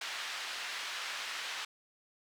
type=band-pass noise; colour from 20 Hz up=pink; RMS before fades=-40 dBFS; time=0.01-1.65 s; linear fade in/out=5 ms; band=1500 to 4500 Hz; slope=12 dB/octave; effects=none